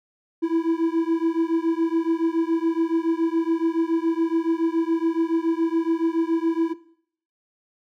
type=beating tone pair; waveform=triangle; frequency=326.4 / 333.5 Hz; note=E4 / E4; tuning=-17 / +20 cents; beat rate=7.1 Hz; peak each=-20 dBFS; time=0.42-6.74 s; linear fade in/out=20 ms; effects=noise-tail reverb RT60 0.6 s tail -17 dB re dry